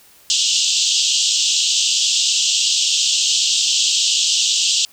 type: band-pass noise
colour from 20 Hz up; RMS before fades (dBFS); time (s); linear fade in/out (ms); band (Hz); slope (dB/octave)
pink; -17; 0.3-4.85; 0; 2800 to 7900; 96
effects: white hiss -49 dBFS RMS until 4.92 s